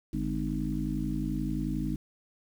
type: harmonic tone with a mistuned harmonic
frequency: 51.3 Hz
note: G#1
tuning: 21 cents flat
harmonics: 1 / 3 / 4 / 5 / 6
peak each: -35 / -35 / -35 / -35 / -35 dBFS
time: 0.13-1.96 s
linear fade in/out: 5 ms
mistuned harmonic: 3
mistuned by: -91 cents
effects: 9-bit